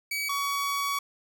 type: tone pair in turn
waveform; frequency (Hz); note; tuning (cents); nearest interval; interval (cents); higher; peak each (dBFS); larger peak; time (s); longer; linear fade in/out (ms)
sawtooth; 2277 / 1128; C#7 / C#6; +46 / +30; octave; 1216; first; -25 / -23; second; 0.11-0.29 / 0.29-0.99; second; 5
effects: none